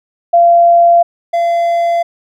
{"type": "tone pair in turn", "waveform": ["sine", "triangle"], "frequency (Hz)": [687, 683.4], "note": ["F5", "F5"], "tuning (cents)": [-29, -38], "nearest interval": "unison", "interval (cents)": 9, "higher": "first", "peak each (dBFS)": [-4, -8], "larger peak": "first", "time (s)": [[0.33, 1.03], [1.33, 2.03]], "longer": "neither", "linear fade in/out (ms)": 10, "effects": []}